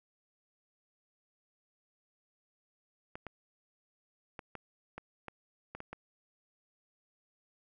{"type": "clicks", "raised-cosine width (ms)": 0.5, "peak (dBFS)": -27, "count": 9, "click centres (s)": [3.155, 3.267, 4.392, 4.553, 4.98, 5.283, 5.75, 5.804, 5.93], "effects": []}